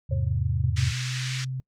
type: chord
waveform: sine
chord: E augmented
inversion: none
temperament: equal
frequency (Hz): 82.41 / 103.83 / 130.81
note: E2 / G#2 / B#2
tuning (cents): 0 / 0 / 0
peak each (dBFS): -27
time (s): 0.09-0.93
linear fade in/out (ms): 20
type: tone with exponential decay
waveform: sine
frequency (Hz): 542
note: C#5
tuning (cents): -39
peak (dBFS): -33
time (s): 0.11-0.41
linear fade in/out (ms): 5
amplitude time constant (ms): 65
type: tone with pitch glide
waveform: sine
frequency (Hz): 125.3 to 130.32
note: B2 to C3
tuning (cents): +25 to -7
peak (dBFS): -28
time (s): 0.64-1.6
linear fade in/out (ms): 0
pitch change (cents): +68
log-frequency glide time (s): 0.87-1.43
type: band-pass noise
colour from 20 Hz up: pink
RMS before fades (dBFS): -35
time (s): 0.76-1.45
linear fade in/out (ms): 10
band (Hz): 1700 to 6800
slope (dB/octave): 24
effects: noise-tail reverb RT60 0.1 s tail -25 dB re dry